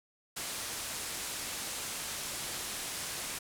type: low-pass noise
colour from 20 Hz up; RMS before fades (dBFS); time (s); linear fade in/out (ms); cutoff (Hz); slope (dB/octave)
white; -39; 0.36-3.39; 10; 11000; 24
effects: none